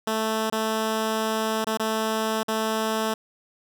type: tone with dropouts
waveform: 10% pulse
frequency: 220 Hz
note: A3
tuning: in tune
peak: -15 dBFS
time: 0.07-3.14 s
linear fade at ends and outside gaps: 5 ms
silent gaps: 0.5-0.524 / 1.645-1.668 / 1.773-1.796 / 2.432-2.482 s
effects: none